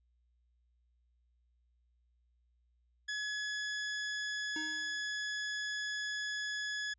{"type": "tone", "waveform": "sawtooth", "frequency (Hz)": 1694, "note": "G#6", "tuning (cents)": 34, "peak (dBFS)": -32, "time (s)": [3.08, 6.94], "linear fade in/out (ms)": 10}
{"type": "tone with exponential decay", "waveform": "square", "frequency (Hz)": 311.1, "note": "D#4", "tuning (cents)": 0, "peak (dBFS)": -40, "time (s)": [4.56, 5.16], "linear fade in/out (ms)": 2, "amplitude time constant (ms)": 130}
{"effects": ["added 60 Hz sine -70 dBFS peak until 6.98 s", "resampled to 16000 Hz"]}